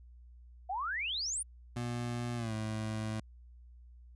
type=exponential sweep; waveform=sine; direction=up; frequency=702 to 9920 Hz; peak=-33 dBFS; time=0.69-1.43 s; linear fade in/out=10 ms
type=tone with pitch glide; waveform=25% pulse; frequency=120.3 to 109.05 Hz; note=B2 to A2; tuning=-45 to -15 cents; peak=-31 dBFS; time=1.76-3.2 s; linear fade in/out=5 ms; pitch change=-170 cents; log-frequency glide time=2.36-2.53 s
effects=added 60 Hz sine -52 dBFS peak until 4.15 s + resampled to 24000 Hz